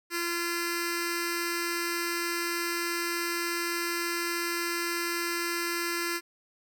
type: tone with notch filter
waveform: 10% pulse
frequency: 343.4 Hz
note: F4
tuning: 29 cents flat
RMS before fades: -31 dBFS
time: 0.1-6.21 s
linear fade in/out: 50 ms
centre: 710 Hz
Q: 0.52
effects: none